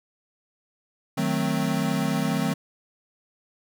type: chord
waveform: square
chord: D# diminished seventh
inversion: none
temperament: equal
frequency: 155.56 / 185 / 220 / 261.6 Hz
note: D#3 / F#3 / A3 / C4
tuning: 0 / 0 / 0 / 0 cents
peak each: -29 dBFS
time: 1.17-2.54 s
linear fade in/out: 10 ms
effects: none